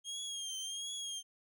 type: tone with vibrato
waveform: 25% pulse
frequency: 3233 Hz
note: G#7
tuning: 47 cents flat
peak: -35 dBFS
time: 0.04-1.23 s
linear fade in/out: 50 ms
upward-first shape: triangle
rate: 1.4 Hz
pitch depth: 72 cents each way
effects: none